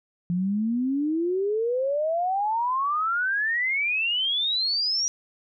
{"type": "exponential sweep", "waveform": "sine", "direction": "up", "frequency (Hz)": [171.7, 5810], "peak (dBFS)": -22, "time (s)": [0.3, 5.08], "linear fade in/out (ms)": 0, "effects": []}